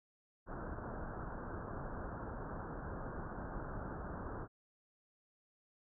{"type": "low-pass noise", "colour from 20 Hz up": "pink", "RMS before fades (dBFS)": -44, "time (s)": [0.46, 4.48], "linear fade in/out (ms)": 50, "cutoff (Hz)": 1600, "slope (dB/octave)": 96, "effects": []}